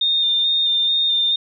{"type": "tone with vibrato", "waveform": "sine", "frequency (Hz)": 3639, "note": "A#7", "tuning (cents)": -42, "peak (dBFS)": -15, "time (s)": [0.01, 1.36], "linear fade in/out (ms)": 5, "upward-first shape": "square", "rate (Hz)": 2.3, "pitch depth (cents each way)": 14, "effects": []}